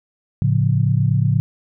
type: chord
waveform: sine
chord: A augmented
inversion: none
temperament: equal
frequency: 110 / 138.59 / 174.61 Hz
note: A2 / C#3 / E#3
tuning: 0 / 0 / 0 cents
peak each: -17 / -17 / -22 dBFS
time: 0.42-1.4 s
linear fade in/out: 0 ms
effects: none